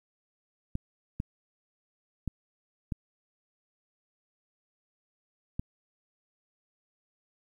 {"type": "clicks", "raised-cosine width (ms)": 5, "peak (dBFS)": -19, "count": 5, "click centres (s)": [0.754, 1.201, 2.277, 2.922, 5.595], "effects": ["10-bit"]}